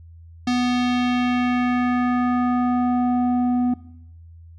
square tone with low-pass filter sweep, 246.9 Hz, B3, in tune, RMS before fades -20 dBFS, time 0.47-3.74 s, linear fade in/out 5 ms, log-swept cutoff 4900 to 520 Hz, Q 1.5, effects noise-tail reverb RT60 0.8 s tail -19 dB re dry + added 83 Hz sine -41 dBFS peak until 4.58 s

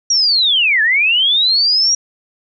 sine linear two-way sweep, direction down then up, 5740 to 1688 to 5740 Hz, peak -10 dBFS, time 0.1-1.95 s, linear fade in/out 5 ms, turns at 0.82 s, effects none

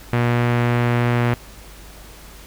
sawtooth tone with low-pass filter, 120.2 Hz, B2, 46 cents flat, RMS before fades -18 dBFS, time 0.13-1.34 s, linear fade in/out 0 ms, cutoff 2200 Hz, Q 1.5, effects added 50 Hz sine -41 dBFS peak until 2.46 s + pink hiss -43 dBFS RMS until 2.46 s

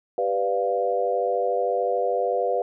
sine chord, G dominant seventh, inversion none, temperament equal, 392 / 493.9 / 587.3 / 698.5 Hz, G4 / B4 / D5 / F5, 0 / 0 / 0 / 0 cents, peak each -29 / -24 / -28 / -26 dBFS, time 0.18-2.62 s, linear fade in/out 2 ms, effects none

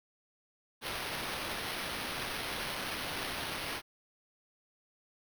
blue noise with sample-and-hold, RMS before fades -38 dBFS, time 0.81-3.82 s, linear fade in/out 50 ms, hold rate 7350 Hz, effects none

